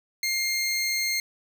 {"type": "tone", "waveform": "20% pulse", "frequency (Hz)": 2119, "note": "C7", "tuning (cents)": 21, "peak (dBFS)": -19, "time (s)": [0.23, 1.2], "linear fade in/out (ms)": 2, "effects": []}